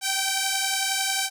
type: beating tone pair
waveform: 5% pulse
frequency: 772 / 783 Hz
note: G5 / G5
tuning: -27 / -2 cents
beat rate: 11 Hz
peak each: -13 / -16 dBFS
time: 0.01-1.3 s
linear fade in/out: 50 ms
effects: none